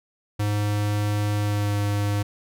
square tone with pitch glide, 103.9 to 102.47 Hz, G#2 to G#2, +1 to -23 cents, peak -22 dBFS, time 0.39-2.23 s, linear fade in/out 10 ms, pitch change -24 cents, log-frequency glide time 1.39-1.77 s, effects none

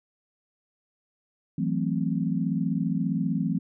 sine chord, F# half-diminished seventh, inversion third, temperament equal, 164.81 / 185 / 220 / 261.6 Hz, E3 / F#3 / A3 / C4, 0 / 0 / 0 / 0 cents, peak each -28 / -29 / -30 / -30 dBFS, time 1.58-3.59 s, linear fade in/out 5 ms, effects none

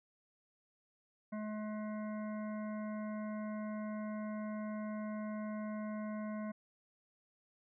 harmonic tone with a mistuned harmonic, 213.3 Hz, G#3, 46 cents sharp, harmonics 1 / 3 / 5 / 7 / 9 / 10, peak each -39 / -46 / -51 / -56 / -60 / -61 dBFS, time 1.32-6.52 s, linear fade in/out 10 ms, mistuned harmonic 10, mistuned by -18 cents, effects none

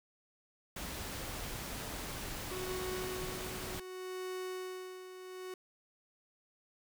pink noise, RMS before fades -42 dBFS, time 0.76-3.8 s, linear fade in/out 5 ms
45% pulse tone with tremolo, 370 Hz, F#4, in tune, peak -38 dBFS, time 2.51-5.54 s, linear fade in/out 2 ms, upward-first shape sine, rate 0.67 Hz, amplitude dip 65%
effects none

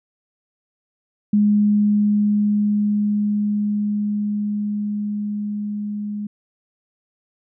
sine tone with level ramp, 207.7 Hz, G#3, in tune, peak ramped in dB -12 to -24 dBFS, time 1.33-6.27 s, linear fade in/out 5 ms, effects none

